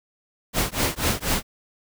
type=noise with tremolo; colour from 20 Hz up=pink; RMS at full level=-20 dBFS; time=0.53-1.43 s; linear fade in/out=50 ms; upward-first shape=triangle; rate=4.1 Hz; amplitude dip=100%; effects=none